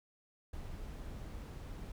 brown noise, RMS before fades -45 dBFS, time 0.53-1.92 s, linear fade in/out 5 ms, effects none

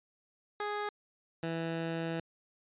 15% pulse tone pair in turn, 415.3 / 164.81 Hz, G#4 / E3, 0 / 0 cents, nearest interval octave + major third, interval 1600 cents, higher first, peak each -27 dBFS, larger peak neither, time 0.6-0.89 / 1.43-2.2 s, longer second, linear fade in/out 2 ms, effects resampled to 8000 Hz

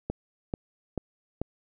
click train, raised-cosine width 2 ms, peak -16 dBFS, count 4, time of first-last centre 0.1-1.416 s, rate 2.28 Hz, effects none

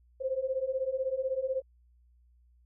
sine beating tone pair, 515 / 531 Hz, C5 / C5, -28 / +25 cents, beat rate 16 Hz, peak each -33 / -31 dBFS, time 0.2-1.62 s, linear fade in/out 20 ms, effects added 60 Hz sine -60 dBFS peak until 2.65 s

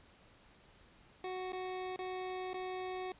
25% pulse tone with dropouts, 370 Hz, F#4, in tune, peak -35 dBFS, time 1.24-3.12 s, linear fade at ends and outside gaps 2 ms, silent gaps 1.522-1.531 / 1.962-1.99 / 2.533-2.542 s, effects pink hiss -63 dBFS RMS until 3.19 s + resampled to 8000 Hz

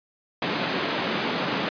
pink band-pass noise, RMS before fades -27 dBFS, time 0.42-1.69 s, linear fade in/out 2 ms, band 170 to 4100 Hz, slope 24 dB/octave, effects resampled to 11025 Hz

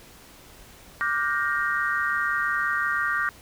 sine chord, G minor seventh, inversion second, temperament equal with one note detuned, 1174.7 / 1422.2 / 1568 / 1864.7 Hz, D6 / F6 / G6 / Bb6, 0 / +31 / 0 / 0 cents, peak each -28 dBFS, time 1.01-3.29 s, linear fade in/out 0 ms, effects pink hiss -49 dBFS RMS until 3.41 s

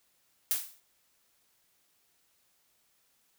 blue noise with exponential decay, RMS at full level -26 dBFS, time 0.51-0.8 s, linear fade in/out 0 ms, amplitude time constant 62 ms, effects white hiss -71 dBFS RMS until 3.38 s

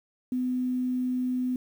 sine tone with quantisation, 252.3 Hz, B3, 37 cents sharp, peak -25 dBFS, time 0.32-1.56 s, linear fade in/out 2 ms, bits 9, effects none

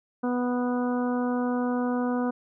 harmonic tone, 246.6 Hz, B3, 2 cents flat, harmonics 1 / 2 / 3 / 4 / 5 / 6, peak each -25 / -31 / -35 / -37 / -39 / -41 dBFS, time 0.23-2.31 s, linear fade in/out 10 ms, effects none

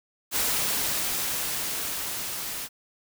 white noise with level ramp, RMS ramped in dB -25 to -34 dBFS, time 0.31-2.69 s, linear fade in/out 50 ms, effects none

